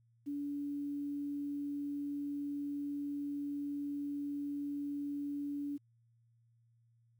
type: tone with quantisation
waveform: sine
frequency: 286.8 Hz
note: D4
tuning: 41 cents flat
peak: -36 dBFS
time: 0.26-5.78 s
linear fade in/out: 20 ms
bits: 11
effects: added 116 Hz sine -67 dBFS peak until 7.19 s